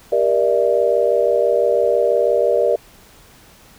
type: chord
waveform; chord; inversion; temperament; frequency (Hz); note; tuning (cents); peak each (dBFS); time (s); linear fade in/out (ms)
sine; E half-diminished seventh; first; just; 395.6 / 474.7 / 593.3 / 659.3; G4 / Bb4 / D5 / E5; +16 / +31 / +18 / 0; -21 / -17 / -17 / -22; 0.12-2.76; 5
effects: pink hiss -47 dBFS RMS until 3.78 s